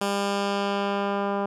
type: tone with low-pass filter sweep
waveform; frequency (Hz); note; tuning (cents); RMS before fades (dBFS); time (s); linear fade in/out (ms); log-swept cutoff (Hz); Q
10% pulse; 200; G3; +35; -26; 0.01-1.46; 5; 12000 to 1200; 0.82
effects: none